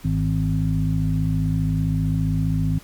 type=harmonic tone with a mistuned harmonic; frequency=51.91 Hz; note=G#1; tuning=in tune; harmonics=1 / 2 / 3 / 5; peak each=-27 / -23 / -21 / -27 dBFS; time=0.04-2.79 s; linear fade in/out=10 ms; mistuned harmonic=3; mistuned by=+36 cents; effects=pink hiss -47 dBFS RMS until 2.83 s + MP3 96 kbps